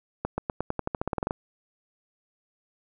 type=accelerating click train; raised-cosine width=1 ms; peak=-13 dBFS; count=15; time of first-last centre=0.25-1.309 s; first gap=130 ms; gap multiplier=0.91; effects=none

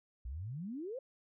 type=exponential sweep; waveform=sine; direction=up; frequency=55.4 to 554.4 Hz; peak=-39 dBFS; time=0.25-0.99 s; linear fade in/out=5 ms; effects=none

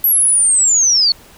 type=linear sweep; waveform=sine; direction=down; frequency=11840 to 4324 Hz; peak=-9 dBFS; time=0.04-1.12 s; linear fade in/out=2 ms; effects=pink hiss -43 dBFS RMS until 1.37 s

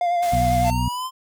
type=tone with vibrato; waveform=triangle; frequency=698.5 Hz; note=F5; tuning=in tune; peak=-16 dBFS; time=0.01-0.7 s; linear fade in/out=2 ms; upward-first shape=sine; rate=10 Hz; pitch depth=27 cents each way
type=low-pass noise; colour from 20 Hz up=white; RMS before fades=-36 dBFS; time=0.22-0.71 s; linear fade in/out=10 ms; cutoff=11000 Hz; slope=12 dB/octave
type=harmonic tone; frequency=61 Hz; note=B1; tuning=21 cents flat; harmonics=1 / 2 / 3 / 4; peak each=-24 / -23 / -29 / -28 dBFS; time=0.32-0.89 s; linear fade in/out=10 ms
type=linear sweep; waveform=square; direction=up; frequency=875 to 1046.5 Hz; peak=-26 dBFS; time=0.63-1.11 s; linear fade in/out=50 ms
effects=none

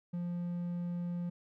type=tone; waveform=triangle; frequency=174.61 Hz; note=F3; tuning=in tune; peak=-32 dBFS; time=0.13-1.3 s; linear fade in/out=10 ms; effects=none

